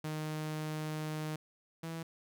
sawtooth tone pair in turn, 154.6 / 163.79 Hz, D#3 / E3, -11 / -11 cents, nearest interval minor second, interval 100 cents, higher second, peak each -32 / -35 dBFS, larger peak first, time 0.04-1.36 / 1.83-2.03 s, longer first, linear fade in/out 5 ms, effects none

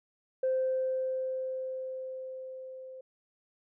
sine tone with level ramp, 520 Hz, C5, 11 cents flat, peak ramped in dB -24 to -43 dBFS, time 0.43-3.01 s, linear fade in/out 5 ms, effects tanh soft clip ceiling -22 dBFS

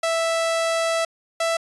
sawtooth tone pair in turn, 659.3 / 662.2 Hz, E5 / E5, 0 / +8 cents, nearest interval unison, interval 8 cents, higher second, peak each -16 dBFS, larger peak neither, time 0.03-1.05 / 1.4-1.57 s, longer first, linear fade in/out 5 ms, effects resampled to 24000 Hz

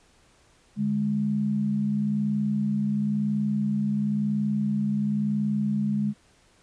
sine tone pair together, 146.83 / 207.8 Hz, D3 / G#3, 0 / +1 cents, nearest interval tritone, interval 601 cents, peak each -30 / -23 dBFS, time 0.76-6.14 s, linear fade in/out 50 ms, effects pink hiss -60 dBFS RMS until 6.62 s + resampled to 22050 Hz

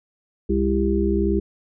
harmonic tone with a mistuned harmonic, 66.7 Hz, C2, 34 cents sharp, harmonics 1 / 3 / 5 / 6, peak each -23 / -23 / -23 / -23 dBFS, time 0.49-1.4 s, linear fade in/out 10 ms, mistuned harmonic 6, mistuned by -23 cents, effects none

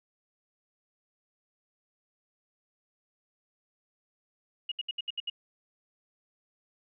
sine tone bursts, 2874 Hz, F7, 49 cents sharp, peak -30 dBFS, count 7, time 4.69-5.299 s, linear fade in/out 5 ms, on 27 ms, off 70 ms, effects none

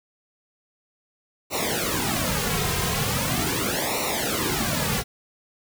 pink noise with flanger, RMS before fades -25 dBFS, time 1.5-5.04 s, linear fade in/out 50 ms, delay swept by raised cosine 0.61 to 3.51 ms, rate 0.4 Hz, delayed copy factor -1, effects none

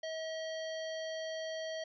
harmonic tone, 640 Hz, D#5, 49 cents sharp, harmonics 1 / 3 / 5 / 7 / 9, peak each -38 / -47 / -48 / -50 / -54 dBFS, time 0.03-1.84 s, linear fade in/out 5 ms, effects none

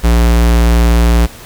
square tone, 58.27 Hz, A#1, in tune, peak -7 dBFS, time 0.03-1.27 s, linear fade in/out 20 ms, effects pink hiss -34 dBFS RMS until 1.45 s

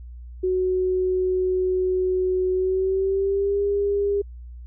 sine tone with pitch glide, 370 to 403.5 Hz, F#4 to G#4, 0 to -50 cents, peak -19 dBFS, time 0.43-4.22 s, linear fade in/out 10 ms, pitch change +150 cents, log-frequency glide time 2.52-3.61 s, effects added 60 Hz sine -36 dBFS peak until 4.66 s

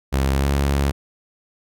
sawtooth tone with pitch glide, 67.6 to 69.9 Hz, C#2 to C#2, -43 to +15 cents, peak -13 dBFS, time 0.12-0.92 s, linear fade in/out 20 ms, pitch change +58 cents, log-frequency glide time 0.35-0.47 s, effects none

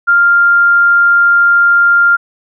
sine tone, 1396.9 Hz, F6, in tune, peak -5 dBFS, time 0.07-2.17 s, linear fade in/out 20 ms, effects none

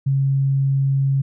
sine tone, 136.6 Hz, C#3, 25 cents flat, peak -15 dBFS, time 0.06-1.22 s, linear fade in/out 10 ms, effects none

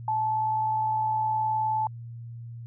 sine tone with amplitude modulation, 870 Hz, A5, 20 cents flat, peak -22 dBFS, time 0.08-1.87 s, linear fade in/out 2 ms, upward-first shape sine, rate 59.4 Hz, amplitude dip 30%, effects added 117 Hz sine -37 dBFS peak until 2.66 s

